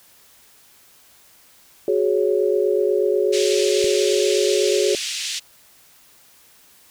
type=chord; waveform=sine; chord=F# suspended second; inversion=none; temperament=equal with one note detuned; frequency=370 / 418.2 / 554.4 Hz; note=F#4 / G#4 / C#5; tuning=0 / +12 / 0 cents; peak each=-20 / -19 / -23 dBFS; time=1.88-4.95 s; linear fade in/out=2 ms
type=band-pass noise; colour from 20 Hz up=pink; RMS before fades=-27 dBFS; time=3.32-5.4 s; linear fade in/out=20 ms; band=2600 to 7900 Hz; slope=24 dB/octave
type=click; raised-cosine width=3 ms; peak=-22 dBFS; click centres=3.843 s
effects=white hiss -52 dBFS RMS until 6.9 s